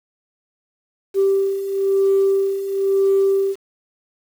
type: beating tone pair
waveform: sine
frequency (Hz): 390.2 / 391.2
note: G4 / G4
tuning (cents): -8 / -4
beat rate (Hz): 1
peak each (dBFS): -20 / -15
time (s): 1.14-3.56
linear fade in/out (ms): 50
effects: tanh soft clip ceiling -9 dBFS + 7-bit